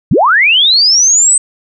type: linear sweep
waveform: sine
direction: up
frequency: 90 to 8270 Hz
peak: -5 dBFS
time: 0.11-1.38 s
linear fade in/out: 5 ms
effects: none